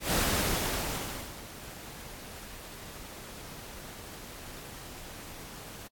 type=noise with ADSR envelope; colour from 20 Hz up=pink; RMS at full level=-27 dBFS; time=0-5.88 s; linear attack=130 ms; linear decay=1200 ms; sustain=-18 dB; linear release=14 ms; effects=AAC 64 kbps